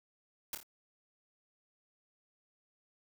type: noise with echo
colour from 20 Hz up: white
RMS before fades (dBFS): -38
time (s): 0.53-0.55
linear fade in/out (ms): 2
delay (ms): 27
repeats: 3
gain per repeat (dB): -6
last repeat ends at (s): 0.631
effects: none